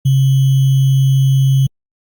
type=tone with sample-and-hold; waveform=sine; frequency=134.4 Hz; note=C3; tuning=47 cents sharp; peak=-8 dBFS; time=0.05-1.67 s; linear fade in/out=10 ms; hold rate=3150 Hz; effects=Opus 48 kbps